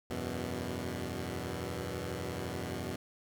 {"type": "chord", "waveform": "10% pulse", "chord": "E suspended second", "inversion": "none", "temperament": "equal with one note detuned", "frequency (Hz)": [82.41, 94.22, 123.47], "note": ["E2", "F#2", "B2"], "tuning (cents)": [0, 32, 0], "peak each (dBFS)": -32, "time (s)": [0.1, 2.96], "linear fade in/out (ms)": 5, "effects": []}